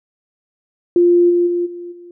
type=tone with level steps; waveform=sine; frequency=349.2 Hz; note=F4; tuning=in tune; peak=-8 / -11 / -15 / -27 / -35 dBFS; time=0.96-2.11 s; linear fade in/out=2 ms; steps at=1.29 / 1.46 / 1.65 / 1.91 s; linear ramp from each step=20 ms; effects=none